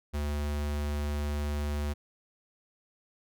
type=tone; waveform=square; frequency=73.42 Hz; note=D2; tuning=in tune; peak=-30 dBFS; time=0.13-1.94 s; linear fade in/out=20 ms; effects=none